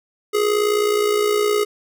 square tone with amplitude modulation, 417.8 Hz, G#4, 10 cents sharp, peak -14 dBFS, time 0.33-1.65 s, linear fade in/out 20 ms, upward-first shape sine, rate 59.4 Hz, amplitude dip 60%, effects none

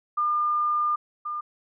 sine tone pair in turn, 1205 / 1205 Hz, D6 / D6, +44 / +44 cents, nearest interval unison, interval 0 cents, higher neither, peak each -21 / -28 dBFS, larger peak first, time 0.17-0.96 / 1.25-1.41 s, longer first, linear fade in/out 10 ms, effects none

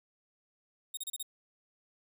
10% pulse tone bursts, 3731 Hz, A#7, 1 cent sharp, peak -28 dBFS, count 5, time 0.94-1.228 s, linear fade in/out 5 ms, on 32 ms, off 32 ms, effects none

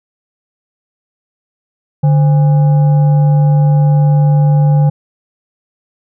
sine tone with frequency modulation, 146.83 Hz, D3, in tune, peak -6 dBFS, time 2.03-4.9 s, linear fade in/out 10 ms, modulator 670 Hz, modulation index 0.27, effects none

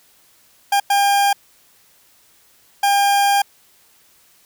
40% pulse tone bursts at uneven times, 803 Hz, G5, 41 cents sharp, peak -12 dBFS, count 3, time 0.72-0.8 / 0.9-1.33 / 2.83-3.42 s, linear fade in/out 5 ms, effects white hiss -54 dBFS RMS until 4.45 s

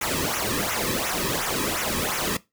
pink noise with flanger, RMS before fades -26 dBFS, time 0.01-2.37 s, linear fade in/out 5 ms, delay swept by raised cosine 0.22 to 1.42 ms, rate 2.8 Hz, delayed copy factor -0.8, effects noise-tail reverb RT60 0.2 s tail -19 dB re dry

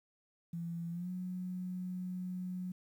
sine tone with pitch glide, 169.3 to 182.5 Hz, E3 to F#3, +46 to -24 cents, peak -37 dBFS, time 0.53-2.72 s, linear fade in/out 5 ms, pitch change +130 cents, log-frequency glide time 0.91-1.1 s, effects 11-bit

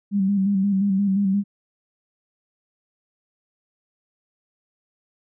sine tone with vibrato, 196.8 Hz, G3, 7 cents sharp, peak -17 dBFS, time 0.11-1.44 s, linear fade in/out 50 ms, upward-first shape square, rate 5.7 Hz, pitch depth 45 cents each way, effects none

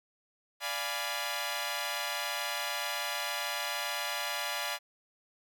10% pulse chord, D diminished seventh, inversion none, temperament equal, 587.3 / 698.5 / 830.6 / 987.8 Hz, D5 / F5 / Ab5 / Cb6, 0 / 0 / 0 / 0 cents, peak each -30 dBFS, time 0.6-4.79 s, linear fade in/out 50 ms, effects none

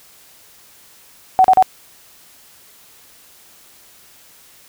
sine tone bursts, 752 Hz, F#5, 28 cents sharp, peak -6 dBFS, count 3, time 1.39-1.625 s, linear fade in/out 0 ms, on 53 ms, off 38 ms, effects white hiss -47 dBFS RMS until 4.68 s

